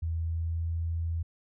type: tone with pitch glide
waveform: sine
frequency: 82.1 to 83.01 Hz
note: E2 to E2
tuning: -6 to +13 cents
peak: -28 dBFS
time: 0.02-1.23 s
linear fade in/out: 10 ms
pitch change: +19 cents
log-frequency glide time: 0.18-0.67 s
effects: none